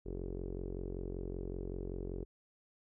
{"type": "tone with low-pass filter", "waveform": "sawtooth", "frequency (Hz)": 45.24, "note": "F#1", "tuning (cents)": -38, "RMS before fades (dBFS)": -41, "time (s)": [0.05, 2.25], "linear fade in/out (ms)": 20, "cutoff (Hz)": 400, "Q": 5.4, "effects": []}